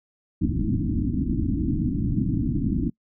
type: low-pass noise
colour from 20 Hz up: white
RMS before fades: -24 dBFS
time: 0.41-2.9 s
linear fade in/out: 5 ms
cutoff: 320 Hz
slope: 96 dB/octave
effects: noise-tail reverb RT60 0.1 s tail -24 dB re dry